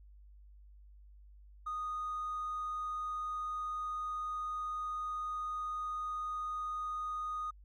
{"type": "tone with hard clipping", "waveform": "sine", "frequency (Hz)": 1238, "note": "D#6", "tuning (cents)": -9, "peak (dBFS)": -36, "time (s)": [1.66, 7.51], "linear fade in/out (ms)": 10, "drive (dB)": 1, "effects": ["added 50 Hz sine -54 dBFS peak until 7.64 s"]}